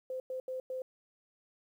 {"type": "tone bursts at uneven times", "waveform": "sine", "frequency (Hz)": 516, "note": "C5", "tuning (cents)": -24, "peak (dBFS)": -35, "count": 4, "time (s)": [[0.1, 0.2], [0.3, 0.4], [0.48, 0.6], [0.7, 0.82]], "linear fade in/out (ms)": 2, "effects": ["11-bit"]}